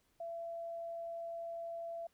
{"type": "tone", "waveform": "sine", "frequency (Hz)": 673, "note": "E5", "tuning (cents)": 36, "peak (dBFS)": -40, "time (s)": [0.2, 2.07], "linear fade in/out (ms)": 5, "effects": ["pink hiss -75 dBFS RMS until 2.13 s"]}